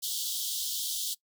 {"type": "high-pass noise", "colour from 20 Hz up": "pink", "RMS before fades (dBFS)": -33, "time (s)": [0.02, 1.15], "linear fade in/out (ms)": 20, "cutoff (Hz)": 3100, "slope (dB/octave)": 96, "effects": ["noise-tail reverb RT60 0.1 s tail -21 dB re dry"]}